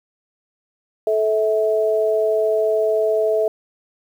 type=tone pair together; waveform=sine; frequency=435.3 / 649 Hz; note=A4 / E5; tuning=-19 / -27 cents; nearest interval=perfect fifth; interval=692 cents; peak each=-18 dBFS; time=1.07-3.48 s; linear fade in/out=2 ms; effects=8-bit